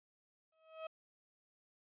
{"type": "tone with exponential growth", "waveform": "35% pulse", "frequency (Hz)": 639, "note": "D#5", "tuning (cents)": 46, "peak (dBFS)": -38, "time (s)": [0.52, 0.87], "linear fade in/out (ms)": 5, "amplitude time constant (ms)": 75, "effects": ["resampled to 8000 Hz"]}